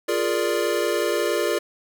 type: chord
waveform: square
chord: Bb dominant seventh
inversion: second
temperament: equal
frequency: 349.2 / 415.3 / 466.2 / 587.3 Hz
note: F4 / Ab4 / Bb4 / D5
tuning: 0 / 0 / 0 / 0 cents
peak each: -27 dBFS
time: 0.08-1.59 s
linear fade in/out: 10 ms
effects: none